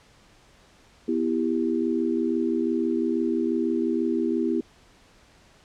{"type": "chord", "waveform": "sine", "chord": "E minor", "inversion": "second", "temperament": "just", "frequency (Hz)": [247.2, 329.6, 395.6], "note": ["B3", "E4", "G4"], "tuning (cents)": [2, 0, 16], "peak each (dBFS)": [-26, -25, -28], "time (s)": [1.08, 4.61], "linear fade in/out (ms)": 5, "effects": ["pink hiss -56 dBFS RMS until 5.64 s", "low-pass 7000 Hz 12 dB/octave"]}